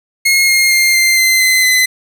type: tone with pitch steps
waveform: sawtooth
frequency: 2157 / 2135 / 2113 / 2091 / 2069 / 2048 / 2027 Hz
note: C#7 / C7 / C7 / C7 / C7 / C7 / B6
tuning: -48 / +34 / +16 / -2 / -20 / -38 / +45 cents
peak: -5 dBFS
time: 0.25-1.86 s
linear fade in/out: 10 ms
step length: 230 ms
effects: none